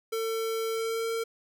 square tone with pitch glide, 450 to 455.5 Hz, A4 to A#4, +39 to -40 cents, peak -29 dBFS, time 0.12-1.24 s, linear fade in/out 10 ms, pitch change +21 cents, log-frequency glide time 0.73-1.09 s, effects none

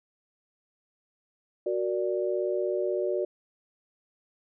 sine chord, Gb augmented, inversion none, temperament equal, 370 / 466.2 / 587.3 Hz, Gb4 / Bb4 / D5, 0 / 0 / 0 cents, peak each -28 / -33 / -30 dBFS, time 1.66-3.25 s, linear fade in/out 5 ms, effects none

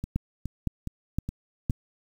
two click trains, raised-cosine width 5 ms, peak -19 / -13 dBFS, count 5 / 4, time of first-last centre 0.04-1.707 / 0.16-1.698 s, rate 2.4 / 1.95 Hz, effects 8-bit

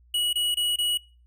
square tone bursts, 2919 Hz, F#7, 24 cents flat, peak -23 dBFS, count 4, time 0.14-0.975 s, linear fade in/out 5 ms, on 190 ms, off 25 ms, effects noise-tail reverb RT60 0.4 s tail -26 dB re dry + added 60 Hz sine -54 dBFS peak until 1.26 s

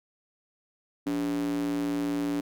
square tone with high-pass filter, 57.5 Hz, A#1, 23 cents flat, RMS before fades -29 dBFS, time 1.06-2.41 s, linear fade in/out 10 ms, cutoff 260 Hz, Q 9.3, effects none

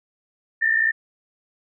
sine tone pair together, 1786 / 1846.8 Hz, A6 / A#6, +25 / -17 cents, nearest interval minor second, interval 58 cents, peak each -18 / -22 dBFS, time 0.61-0.92 s, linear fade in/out 20 ms, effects none

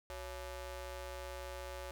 sawtooth ring-modulated tone, 308.9 Hz, D#4, 12 cents flat, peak -36 dBFS, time 0.1-1.91 s, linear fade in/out 0 ms, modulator 247 Hz, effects none

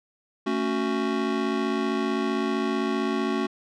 square chord, F# minor, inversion first, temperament just, 222 / 277.5 / 370 Hz, A3 / C#4 / F#4, +16 / +2 / 0 cents, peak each -29 dBFS, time 0.46-3.47 s, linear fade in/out 10 ms, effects low-pass 4000 Hz 12 dB/octave

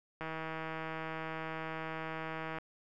click train, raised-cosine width 0.5 ms, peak -25 dBFS, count 381, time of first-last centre 0.21-2.585 s, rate 160 Hz, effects none

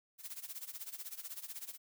blue noise with tremolo, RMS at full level -43 dBFS, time 0.18-1.78 s, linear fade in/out 50 ms, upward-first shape sine, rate 16 Hz, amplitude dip 85%, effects none

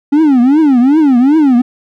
triangle tone with vibrato, 276.6 Hz, C#4, 4 cents flat, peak -3 dBFS, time 0.12-1.62 s, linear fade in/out 10 ms, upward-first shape triangle, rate 2.6 Hz, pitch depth 290 cents each way, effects none

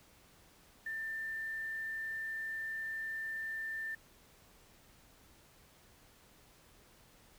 sine tone with quantisation, 1786 Hz, A6, 25 cents sharp, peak -37 dBFS, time 0.86-3.95 s, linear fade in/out 5 ms, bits 10, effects pink hiss -63 dBFS RMS until 7.38 s

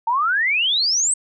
sine exponential sweep, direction up, 885 to 8420 Hz, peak -16 dBFS, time 0.07-1.14 s, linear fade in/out 5 ms, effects none

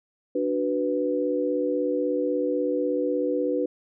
sine chord, B minor, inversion first, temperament equal, 293.7 / 370 / 493.9 Hz, D4 / F#4 / B4, 0 / 0 / 0 cents, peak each -27 / -29 / -25 dBFS, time 0.35-3.66 s, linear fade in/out 5 ms, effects none

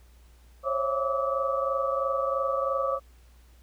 sine tone cluster, 537 / 560 / 667 / 1154 / 1277 Hz, C5 / C#5 / E5 / D6 / D#6, +45 / +18 / +20 / -31 / +45 cents, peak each -28 / -33 / -37 / -29 / -35 dBFS, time 0.63-3 s, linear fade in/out 50 ms, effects added 60 Hz sine -52 dBFS peak until 3.62 s + pink hiss -63 dBFS RMS until 3.62 s

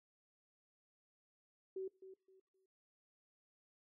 sine tone with echo, 380 Hz, F#4, 46 cents sharp, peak -40 dBFS, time 1.76-1.88 s, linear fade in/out 5 ms, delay 260 ms, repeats 3, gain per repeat -12 dB, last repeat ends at 2.66 s, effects noise-tail reverb RT60 0.3 s tail -21 dB re dry

